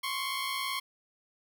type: tone pair together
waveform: 15% pulse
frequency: 1050 / 1108.3 Hz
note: C6 / C#6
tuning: +6 / -1 cents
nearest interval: minor second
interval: 93 cents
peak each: -28 dBFS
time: 0.03-0.8 s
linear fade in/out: 10 ms
effects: none